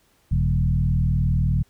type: tone with frequency modulation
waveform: sine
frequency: 101.2 Hz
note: G#2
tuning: 44 cents flat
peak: -17 dBFS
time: 0.31-1.63 s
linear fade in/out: 10 ms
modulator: 39.9 Hz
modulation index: 1.6
effects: pink hiss -62 dBFS RMS until 1.69 s